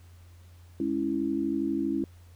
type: chord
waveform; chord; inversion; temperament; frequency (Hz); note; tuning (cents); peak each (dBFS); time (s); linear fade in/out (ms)
sine; C# minor; second; equal; 207.7 / 277.2 / 329.6; G#3 / C#4 / E4; 0 / 0 / 0; -34 / -29 / -29; 0.8-2.04; 2
effects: added 87 Hz sine -49 dBFS peak until 2.35 s + pink hiss -62 dBFS RMS until 2.35 s